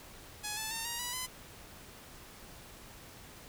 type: tone with pitch steps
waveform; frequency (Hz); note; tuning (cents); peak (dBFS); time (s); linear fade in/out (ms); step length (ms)
5% pulse; 841 / 873.2 / 906.6 / 941.3 / 977.3 / 1014.7; G#5 / A5 / A#5 / A#5 / B5 / B5; +22 / -13 / -48 / +17 / -18 / +47; -24; 0.43-1.27; 20; 140
effects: pink hiss -52 dBFS RMS until 3.48 s